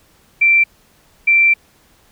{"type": "tone pair in turn", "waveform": "sine", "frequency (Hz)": [2349, 2349], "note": ["D7", "D7"], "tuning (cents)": [0, 0], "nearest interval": "unison", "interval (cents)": 0, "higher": "neither", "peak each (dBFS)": -8, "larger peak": "neither", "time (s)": [[0.41, 0.64], [1.27, 1.54]], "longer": "second", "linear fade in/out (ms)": 10, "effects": ["pink hiss -53 dBFS RMS until 2.11 s"]}